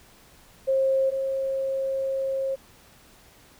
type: tone pair in turn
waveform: sine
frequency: 534 / 537 Hz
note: C5 / C5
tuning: +35 / +45 cents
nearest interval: unison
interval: 10 cents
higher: second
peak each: -19 / -24 dBFS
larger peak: first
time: 0.67-1.11 / 1.11-2.56 s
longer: second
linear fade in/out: 20 ms
effects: pink hiss -54 dBFS RMS until 3.59 s